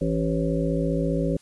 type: harmonic tone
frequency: 55 Hz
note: A1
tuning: in tune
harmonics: 1 / 3 / 5 / 7 / 9 / 10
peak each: -30 / -25 / -28 / -31 / -31 / -30 dBFS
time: 0.01-1.37 s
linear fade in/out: 5 ms
effects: white hiss -57 dBFS RMS until 1.41 s + resampled to 24000 Hz